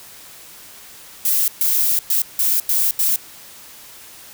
violet noise bursts at uneven times, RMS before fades -17 dBFS, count 6, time 1.25-1.48 / 1.61-1.99 / 2.1-2.22 / 2.39-2.6 / 2.69-2.91 / 2.99-3.16 s, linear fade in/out 2 ms, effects white hiss -41 dBFS RMS until 4.33 s

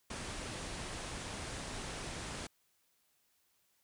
pink low-pass noise, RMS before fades -43 dBFS, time 0.1-2.47 s, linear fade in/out 5 ms, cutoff 10000 Hz, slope 96 dB/octave, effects white hiss -75 dBFS RMS until 3.83 s

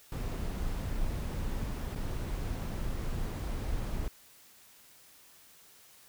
brown noise with dropouts, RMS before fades -34 dBFS, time 0.12-4.08 s, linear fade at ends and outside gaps 2 ms, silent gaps 1.951-1.959 s, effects white hiss -58 dBFS RMS until 6.08 s

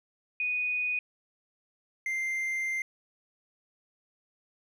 sine / triangle tone pair in turn, 2480 / 2092 Hz, D#7 / C7, -6 / -1 cents, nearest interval minor third, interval 295 cents, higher first, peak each -27 dBFS, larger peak neither, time 0.4-0.99 / 2.06-2.82 s, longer second, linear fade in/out 2 ms, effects none

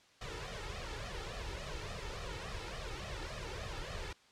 pink noise with flanger, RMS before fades -42 dBFS, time 0.21-4.13 s, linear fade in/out 5 ms, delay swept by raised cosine 1.6 to 2.3 ms, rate 3.5 Hz, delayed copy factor +0.8, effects white hiss -64 dBFS RMS until 4.31 s + low-pass 5000 Hz 12 dB/octave

